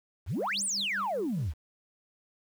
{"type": "exponential two-way sweep", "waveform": "sine", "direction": "up then down", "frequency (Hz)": [64.6, 9860, 64.6], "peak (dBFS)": -27, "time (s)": [0.26, 1.54], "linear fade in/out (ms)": 50, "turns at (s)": 0.64}
{"type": "tone with tremolo", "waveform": "triangle", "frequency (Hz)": 199, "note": "G3", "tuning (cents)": 26, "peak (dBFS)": -36, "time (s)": [0.35, 1.49], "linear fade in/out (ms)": 5, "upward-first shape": "triangle", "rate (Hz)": 5, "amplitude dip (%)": 95}
{"effects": ["tanh soft clip ceiling -25 dBFS", "9-bit"]}